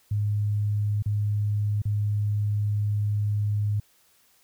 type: tone with dropouts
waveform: sine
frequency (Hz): 104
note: G#2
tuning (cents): +3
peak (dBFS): -22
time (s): 0.11-3.8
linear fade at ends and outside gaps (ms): 5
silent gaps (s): 1.024-1.059 / 1.819-1.853
effects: white hiss -62 dBFS RMS until 4.43 s